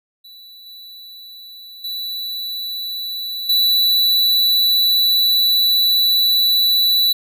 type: tone with level steps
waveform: square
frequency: 3957 Hz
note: B7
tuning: 3 cents sharp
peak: -39 / -36 / -24 / -13 dBFS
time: 0.24-7.13 s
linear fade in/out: 10 ms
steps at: 0.66 / 1.84 / 3.49 s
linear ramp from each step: 5 ms
effects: none